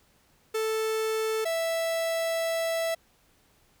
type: tone pair in turn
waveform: 45% pulse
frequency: 440 / 659.3 Hz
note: A4 / E5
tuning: 0 / 0 cents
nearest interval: perfect fifth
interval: 700 cents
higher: second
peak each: -26 dBFS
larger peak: neither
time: 0.54-1.45 / 1.45-2.95 s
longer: second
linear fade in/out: 10 ms
effects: pink hiss -64 dBFS RMS until 3.8 s